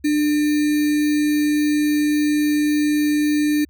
sine tone with sample-and-hold, 298.2 Hz, D4, 27 cents sharp, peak -15 dBFS, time 0.04-3.65 s, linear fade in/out 10 ms, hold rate 2100 Hz, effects added 70 Hz sine -48 dBFS peak until 3.69 s

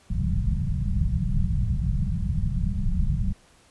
pink low-pass noise, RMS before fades -24 dBFS, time 0.1-3.33 s, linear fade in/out 10 ms, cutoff 200 Hz, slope 96 dB/octave, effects pink hiss -57 dBFS RMS until 3.7 s + resampled to 24000 Hz

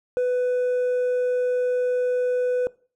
triangle tone with hard clipping, 497.6 Hz, B4, 13 cents sharp, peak -18 dBFS, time 0.17-2.67 s, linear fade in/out 0 ms, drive 1 dB, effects noise-tail reverb RT60 0.4 s tail -21 dB re dry

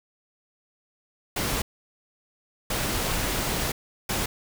pink noise bursts at uneven times, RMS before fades -27 dBFS, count 3, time 1.36-1.62 / 2.7-3.72 / 4.09-4.26 s, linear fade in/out 5 ms, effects none

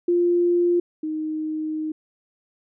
sine tone pair in turn, 349.2 / 311.1 Hz, F4 / D#4, 0 / 0 cents, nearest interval major second, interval 200 cents, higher first, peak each -16 / -24 dBFS, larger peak first, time 0.08-0.8 / 1.03-1.92 s, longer second, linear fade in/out 5 ms, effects none

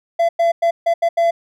triangle tone bursts at uneven times, 676 Hz, E5, 43 cents sharp, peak -10 dBFS, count 6, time 0.19-0.29 / 0.39-0.52 / 0.62-0.71 / 0.86-0.94 / 1.02-1.09 / 1.17-1.31 s, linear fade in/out 10 ms, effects none

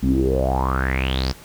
sawtooth tone with low-pass filter sweep, 65.41 Hz, C2, in tune, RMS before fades -20 dBFS, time 0.02-1.33 s, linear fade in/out 20 ms, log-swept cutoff 220 to 5400 Hz, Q 9, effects pink hiss -44 dBFS RMS until 1.44 s

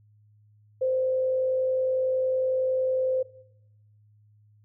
sine tone with frequency modulation, 518 Hz, C5, 17 cents flat, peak -22 dBFS, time 0.81-3.23 s, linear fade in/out 10 ms, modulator 50.9 Hz, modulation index 0.21, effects noise-tail reverb RT60 0.9 s tail -20 dB re dry + added 105 Hz sine -56 dBFS peak until 4.64 s

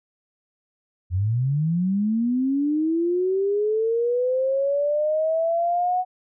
sine linear sweep, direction up, 85 to 740 Hz, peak -19 dBFS, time 1.1-6.05 s, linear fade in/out 50 ms, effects none

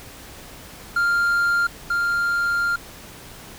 triangle tone pair in turn, 1396.9 / 1396.9 Hz, F6 / F6, 0 / 0 cents, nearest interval unison, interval 0 cents, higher neither, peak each -15 / -17 dBFS, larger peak first, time 0.96-1.67 / 1.9-2.76 s, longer second, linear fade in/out 5 ms, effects pink hiss -41 dBFS RMS until 3.58 s

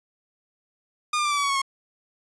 sawtooth tone with pitch steps, 1217 / 1197.5 / 1178.3 / 1159.4 / 1140.8 / 1122.5 / 1104.5 / 1086.7 Hz, D#6 / D6 / D6 / D6 / C#6 / C#6 / C#6 / C#6, -39 / +33 / +5 / -23 / +49 / +21 / -7 / -35 cents, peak -18 dBFS, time 1.13-1.618 s, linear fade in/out 5 ms, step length 61 ms, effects resampled to 22050 Hz

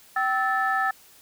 sine tone cluster, 772 / 1305 / 1758 Hz, G5 / E6 / A6, -27 / -18 / -2 cents, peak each -25 dBFS, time 0.16-0.91 s, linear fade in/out 5 ms, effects tanh soft clip ceiling -13 dBFS + white hiss -53 dBFS RMS until 1.21 s

